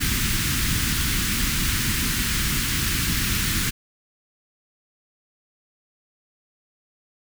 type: band-stop noise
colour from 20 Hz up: pink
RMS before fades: -23 dBFS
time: 0-3.71 s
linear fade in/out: 20 ms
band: 280 to 1400 Hz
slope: 24 dB/octave
effects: none